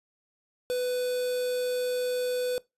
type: tone with quantisation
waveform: triangle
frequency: 498.1 Hz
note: B4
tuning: 15 cents sharp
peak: -24 dBFS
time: 0.7-2.58 s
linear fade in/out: 0 ms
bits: 6
effects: noise-tail reverb RT60 0.2 s tail -21 dB re dry + resampled to 32000 Hz